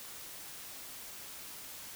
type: silence
effects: white hiss -47 dBFS RMS until 1.95 s